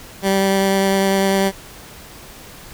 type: tone with vibrato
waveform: 15% pulse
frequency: 194.4 Hz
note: G3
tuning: 14 cents flat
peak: -8 dBFS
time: 0.22-1.52 s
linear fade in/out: 50 ms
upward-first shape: triangle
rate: 10 Hz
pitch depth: 11 cents each way
effects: pink hiss -39 dBFS RMS until 2.73 s